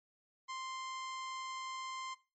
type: tone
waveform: sawtooth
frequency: 1046.5 Hz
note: C6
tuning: in tune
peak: -37 dBFS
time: 0.48-2.15 s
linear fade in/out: 20 ms
effects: noise-tail reverb RT60 0.3 s tail -17 dB re dry + MP3 32 kbps